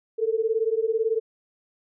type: beating tone pair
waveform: sine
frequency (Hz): 438.1 / 456.1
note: A4 / A#4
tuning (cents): -7 / -38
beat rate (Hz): 18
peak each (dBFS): -24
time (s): 0.18-1.2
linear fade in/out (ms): 20
effects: none